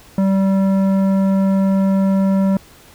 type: tone with tanh clipping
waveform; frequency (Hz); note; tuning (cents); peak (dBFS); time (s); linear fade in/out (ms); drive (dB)
triangle; 193.5; G3; -22; -14; 0.18-2.57; 2; 16
effects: pink hiss -45 dBFS RMS until 2.94 s